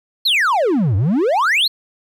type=exponential two-way sweep; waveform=triangle; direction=down then up; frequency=4445 to 89.8 to 4445 Hz; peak=-11 dBFS; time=0.25-1.68 s; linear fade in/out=10 ms; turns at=0.96 s; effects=none